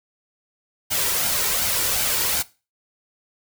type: noise with flanger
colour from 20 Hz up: white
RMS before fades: -22 dBFS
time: 0.9-2.43 s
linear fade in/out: 20 ms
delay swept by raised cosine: 1.3 to 2.19 ms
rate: 2.7 Hz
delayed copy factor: +0.5
effects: noise-tail reverb RT60 0.3 s tail -19 dB re dry